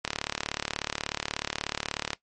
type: click train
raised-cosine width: 0.2 ms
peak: -10 dBFS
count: 77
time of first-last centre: 0.05-2.132 s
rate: 36.5 Hz
effects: noise-tail reverb RT60 0.1 s tail -18 dB re dry + MP3 48 kbps